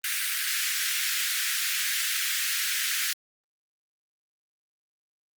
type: high-pass noise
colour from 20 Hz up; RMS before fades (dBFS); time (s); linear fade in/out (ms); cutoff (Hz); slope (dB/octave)
pink; -28; 0.04-3.13; 2; 1500; 48
effects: Opus 32 kbps